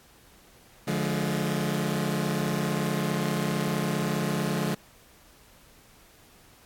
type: chord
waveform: sawtooth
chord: D diminished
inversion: none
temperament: just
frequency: 146.83 / 176.2 / 211.4 Hz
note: D3 / F3 / Ab3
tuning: 0 / +16 / +31 cents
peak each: -26 dBFS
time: 0.87-4.75 s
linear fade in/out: 10 ms
effects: pink hiss -56 dBFS RMS until 6.65 s + AAC 64 kbps